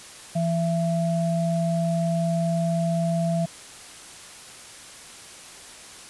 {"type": "tone pair together", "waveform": "sine", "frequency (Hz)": [167.5, 670], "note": ["E3", "E5"], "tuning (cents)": [28, 28], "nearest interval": "2 octaves", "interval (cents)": 2400, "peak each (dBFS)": [-22, -26], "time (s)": [0.35, 3.46], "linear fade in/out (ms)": 10, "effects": ["white hiss -43 dBFS RMS until 6.09 s", "resampled to 24000 Hz"]}